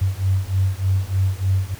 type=beating tone pair; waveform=sine; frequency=93.7 / 97 Hz; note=F#2 / G2; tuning=+22 / -18 cents; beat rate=3.3 Hz; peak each=-20 dBFS; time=0.01-1.75 s; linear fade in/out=10 ms; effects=pink hiss -41 dBFS RMS until 1.79 s